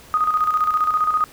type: tone with tremolo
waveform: sine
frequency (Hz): 1244.5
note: D#6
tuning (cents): 0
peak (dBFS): -14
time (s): 0.14-1.24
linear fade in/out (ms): 0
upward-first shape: square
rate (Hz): 15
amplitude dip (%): 55
effects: pink hiss -45 dBFS RMS until 1.32 s